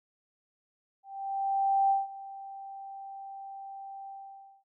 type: tone with ADSR envelope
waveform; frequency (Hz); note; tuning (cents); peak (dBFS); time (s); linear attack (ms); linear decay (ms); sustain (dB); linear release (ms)
sine; 784; G5; 0; -21; 1.03-4.64; 870; 170; -19; 560
effects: none